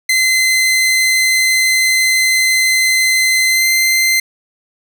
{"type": "tone with pitch glide", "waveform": "sawtooth", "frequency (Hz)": [2058, 2077], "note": ["C7", "C7"], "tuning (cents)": [-29, -13], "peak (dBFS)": -7, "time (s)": [0.09, 4.2], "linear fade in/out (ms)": 5, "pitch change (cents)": 16, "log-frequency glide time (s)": [3.48, 3.66], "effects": []}